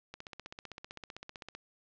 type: click train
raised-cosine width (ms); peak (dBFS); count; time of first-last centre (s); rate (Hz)
0.2; -26; 23; 0.14-1.55; 15.6
effects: low-pass 5000 Hz 12 dB/octave